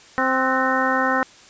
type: harmonic tone with a mistuned harmonic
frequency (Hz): 261.6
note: C4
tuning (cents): 0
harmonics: 1 / 2 / 3 / 4 / 5 / 6 / 7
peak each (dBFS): -25 / -25 / -25 / -25 / -25 / -25 / -25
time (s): 0.18-1.23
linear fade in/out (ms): 0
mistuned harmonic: 6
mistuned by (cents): -69
effects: white hiss -47 dBFS RMS until 1.49 s + resampled to 16000 Hz